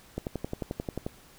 click train, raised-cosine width 2 ms, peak -18 dBFS, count 11, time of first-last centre 0.18-1.065 s, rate 11.3 Hz, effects pink hiss -55 dBFS RMS until 1.38 s

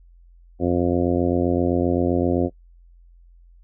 harmonic tone, 87.7 Hz, F2, 8 cents sharp, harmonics 1 / 2 / 3 / 4 / 5 / 6 / 7 / 8, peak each -26 / -27 / -22 / -23 / -28 / -27 / -31 / -32 dBFS, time 0.59-2.5 s, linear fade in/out 50 ms, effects noise-tail reverb RT60 0.1 s tail -21 dB re dry + added 43 Hz sine -47 dBFS peak until 3.63 s

